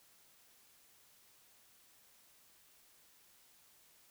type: silence
effects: white hiss -66 dBFS RMS until 4.1 s